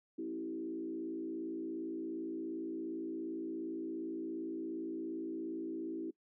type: tone with frequency modulation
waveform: sine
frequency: 324.9 Hz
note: E4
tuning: 25 cents flat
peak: -37 dBFS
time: 0.18-6.11 s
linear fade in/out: 10 ms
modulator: 57.3 Hz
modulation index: 0.98
effects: noise-tail reverb RT60 0.1 s tail -20 dB re dry